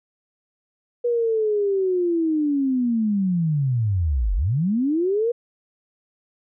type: linear two-way sweep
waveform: sine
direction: down then up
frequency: 485.1 to 41.89 to 485.1 Hz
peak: -18 dBFS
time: 1.04-5.32 s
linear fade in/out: 10 ms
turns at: 4.35 s
effects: none